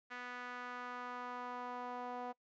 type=tone with band-pass filter sweep; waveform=sawtooth; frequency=246.7 Hz; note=B3; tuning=2 cents flat; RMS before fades=-45 dBFS; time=0.1-2.33 s; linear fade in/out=20 ms; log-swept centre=1700 to 770 Hz; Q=2.1; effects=noise-tail reverb RT60 0.1 s tail -24 dB re dry + resampled to 16000 Hz